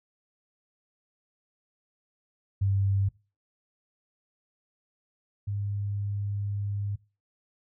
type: tone pair in turn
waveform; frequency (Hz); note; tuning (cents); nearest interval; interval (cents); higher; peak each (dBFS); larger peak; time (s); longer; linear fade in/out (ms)
sine; 98.3 / 101.36; G2 / G#2; +5 / -42; minor second; 53; second; -22 / -28; first; 2.61-3.09 / 5.47-6.96; second; 10
effects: noise-tail reverb RT60 0.3 s tail -21 dB re dry